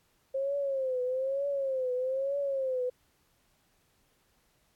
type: tone with vibrato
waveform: sine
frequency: 532 Hz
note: C5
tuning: 29 cents sharp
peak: -28 dBFS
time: 0.34-2.9 s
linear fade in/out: 10 ms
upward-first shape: triangle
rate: 1.1 Hz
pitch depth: 120 cents each way
effects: pink hiss -70 dBFS RMS until 4.75 s + AAC 64 kbps